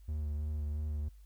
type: tone with vibrato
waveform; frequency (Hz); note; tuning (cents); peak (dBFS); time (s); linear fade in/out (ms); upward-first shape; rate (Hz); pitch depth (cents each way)
triangle; 75.1; D2; +39; -31; 0.08-1.09; 10; sine; 3; 28
effects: added 50 Hz sine -52 dBFS peak until 1.25 s + white hiss -73 dBFS RMS until 1.25 s